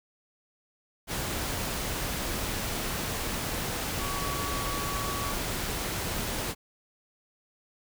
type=tone in noise; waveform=sine; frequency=1133 Hz; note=C#6; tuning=37 cents sharp; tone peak=-35 dBFS; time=3.98-5.35 s; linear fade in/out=50 ms; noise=pink; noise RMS=-32 dBFS; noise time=1.07-6.55 s; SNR=-6 dB; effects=none